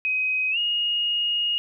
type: tone with pitch glide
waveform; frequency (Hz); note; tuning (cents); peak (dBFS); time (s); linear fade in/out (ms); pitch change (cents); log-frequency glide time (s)
sine; 2522 to 2864; D#7 to F7; +23 to +43; -21; 0.05-1.58; 0; +220; 0.51-0.58
effects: none